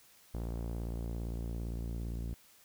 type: tone with low-pass filter sweep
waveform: sawtooth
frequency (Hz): 57.6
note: A#1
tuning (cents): -20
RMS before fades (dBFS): -38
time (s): 0.34-2.34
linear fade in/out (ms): 0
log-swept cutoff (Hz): 750 to 300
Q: 0.74
effects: white hiss -62 dBFS RMS until 2.64 s